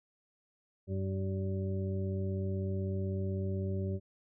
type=harmonic tone; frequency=96 Hz; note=G2; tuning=36 cents flat; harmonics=1 / 2 / 3 / 4 / 6; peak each=-33 / -38 / -50 / -40 / -46 dBFS; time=0.87-4 s; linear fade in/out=50 ms; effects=none